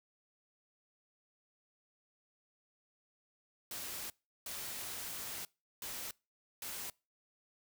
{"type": "noise bursts at uneven times", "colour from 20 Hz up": "white", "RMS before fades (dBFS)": -43, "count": 4, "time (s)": [[3.71, 4.1], [4.46, 5.45], [5.82, 6.11], [6.62, 6.9]], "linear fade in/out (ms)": 2, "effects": ["noise-tail reverb RT60 0.3 s tail -25 dB re dry"]}